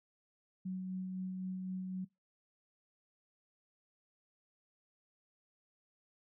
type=tone with tremolo; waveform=sine; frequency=186.1 Hz; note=F#3; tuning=10 cents sharp; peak=-36 dBFS; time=0.65-2.05 s; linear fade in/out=10 ms; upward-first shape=sine; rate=3.9 Hz; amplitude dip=25%; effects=noise-tail reverb RT60 0.2 s tail -23 dB re dry